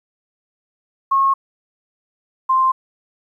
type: tone pair in turn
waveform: sine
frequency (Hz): 1087 / 1048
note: C#6 / C6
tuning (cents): -34 / +2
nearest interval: minor second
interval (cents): 64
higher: first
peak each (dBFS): -12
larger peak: neither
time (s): 1.11-1.34 / 2.49-2.72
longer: neither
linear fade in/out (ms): 10
effects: 9-bit